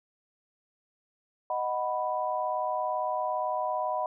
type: chord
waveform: sine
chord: B major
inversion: first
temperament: equal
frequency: 622.3 / 740 / 987.8 Hz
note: D#5 / F#5 / B5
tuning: 0 / 0 / 0 cents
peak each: -32 / -32 / -31 dBFS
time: 1.5-4.06 s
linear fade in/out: 2 ms
effects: none